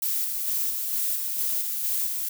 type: noise with tremolo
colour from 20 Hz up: violet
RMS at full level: -26 dBFS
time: 0.02-2.29 s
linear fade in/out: 5 ms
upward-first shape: square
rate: 2.2 Hz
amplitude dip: 30%
effects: none